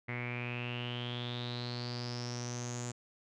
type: tone with low-pass filter sweep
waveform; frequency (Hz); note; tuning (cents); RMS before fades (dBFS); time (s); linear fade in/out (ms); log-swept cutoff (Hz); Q
sawtooth; 121.5; B2; -28; -39; 0.08-2.92; 10; 2100 to 7200; 9.9
effects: none